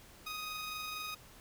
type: tone with amplitude modulation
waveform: 15% pulse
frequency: 1250 Hz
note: D#6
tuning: 8 cents sharp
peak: -32 dBFS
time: 0.26-1.15 s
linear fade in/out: 10 ms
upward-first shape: sine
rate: 24.3 Hz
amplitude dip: 25%
effects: pink hiss -57 dBFS RMS until 1.4 s